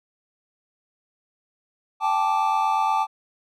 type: chord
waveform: triangle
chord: G suspended second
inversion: none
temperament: equal with one note detuned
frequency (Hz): 784 / 872.4 / 1174.7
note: G5 / A5 / D6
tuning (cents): 0 / -15 / 0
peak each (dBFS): -23 / -20 / -23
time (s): 2-3.07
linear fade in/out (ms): 50
effects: none